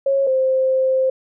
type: tone pair in turn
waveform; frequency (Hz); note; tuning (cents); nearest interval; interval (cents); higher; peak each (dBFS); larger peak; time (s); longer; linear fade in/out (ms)
sine; 547 / 523.8; C#5 / C5; -23 / +2; minor second; 75; first; -14; neither; 0.06-0.27 / 0.27-1.1; second; 5
effects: none